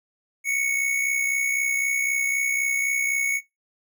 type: tone with amplitude modulation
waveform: square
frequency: 2217 Hz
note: C#7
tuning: in tune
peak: -20 dBFS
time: 0.44-3.41 s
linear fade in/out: 50 ms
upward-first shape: sine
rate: 63.9 Hz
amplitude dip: 50%
effects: noise-tail reverb RT60 0.2 s tail -20 dB re dry